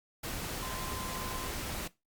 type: tone in noise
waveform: sine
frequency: 1035 Hz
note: C6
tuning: 19 cents flat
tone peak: -43 dBFS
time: 0.62-1.48 s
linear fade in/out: 10 ms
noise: pink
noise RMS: -38 dBFS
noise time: 0.23-1.88 s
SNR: -8 dB
effects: noise-tail reverb RT60 0.2 s tail -18 dB re dry + Opus 48 kbps

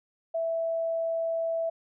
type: tone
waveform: sine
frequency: 659.3 Hz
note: E5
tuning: in tune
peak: -26 dBFS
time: 0.34-1.7 s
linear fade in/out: 10 ms
effects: none

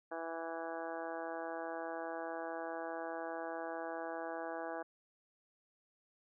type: harmonic tone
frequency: 164.81 Hz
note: E3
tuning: in tune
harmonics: 2 / 3 / 4 / 5 / 6 / 7 / 8 / 9 / 10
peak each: -47 / -46 / -44 / -46 / -53 / -51 / -58 / -51 / -52 dBFS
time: 0.11-4.83 s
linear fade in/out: 10 ms
effects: none

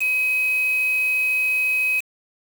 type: tone with quantisation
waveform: sine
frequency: 2534 Hz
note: D#7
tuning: 31 cents sharp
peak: -18 dBFS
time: 0-2.01 s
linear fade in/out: 20 ms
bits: 5
effects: none

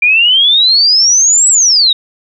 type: exponential two-way sweep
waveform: sine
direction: up then down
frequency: 2364 to 7930 to 3698 Hz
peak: -5 dBFS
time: 0.02-1.93 s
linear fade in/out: 5 ms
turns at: 1.49 s
effects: none

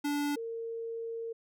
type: tone pair in turn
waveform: square / sine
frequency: 290 / 457.9 Hz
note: D4 / A#4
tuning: -22 / -31 cents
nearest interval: minor sixth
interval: 791 cents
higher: second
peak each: -30 / -35 dBFS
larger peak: first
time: 0.04-0.36 / 0.36-1.33 s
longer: second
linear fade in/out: 10 ms
effects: none

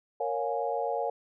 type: chord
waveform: sine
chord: Bb minor seventh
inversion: none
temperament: equal with one note detuned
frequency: 466.2 / 554.4 / 711.9 / 830.6 Hz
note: Bb4 / Db5 / F5 / Ab5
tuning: 0 / 0 / +33 / 0 cents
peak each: -33 / -33 / -33 / -34 dBFS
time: 0.2-1.1 s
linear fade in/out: 5 ms
effects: none

